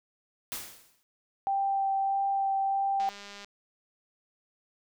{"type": "noise with exponential decay", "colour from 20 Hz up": "white", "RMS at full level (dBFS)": -34, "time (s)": [0.52, 1.03], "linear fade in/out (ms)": 0, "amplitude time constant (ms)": 110}
{"type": "tone with vibrato", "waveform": "sine", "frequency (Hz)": 784, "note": "G5", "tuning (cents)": 0, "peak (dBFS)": -25, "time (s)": [1.47, 3.09], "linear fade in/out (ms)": 0, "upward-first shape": "sine", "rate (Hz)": 1.6, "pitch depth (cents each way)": 9}
{"type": "click train", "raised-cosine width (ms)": 0.2, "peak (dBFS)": -28, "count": 91, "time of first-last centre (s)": [3, 3.446], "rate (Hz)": 202}
{"effects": []}